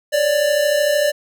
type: tone pair together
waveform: square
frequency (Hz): 559 / 592.2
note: C#5 / D5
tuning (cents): +14 / +14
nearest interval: minor second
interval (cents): 100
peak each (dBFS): -22 / -16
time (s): 0.12-1.12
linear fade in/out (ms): 20
effects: none